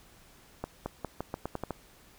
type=accelerating click train; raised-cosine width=1 ms; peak=-19 dBFS; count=9; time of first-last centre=0.64-1.707 s; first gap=220 ms; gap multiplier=0.85; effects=pink hiss -58 dBFS RMS until 2.18 s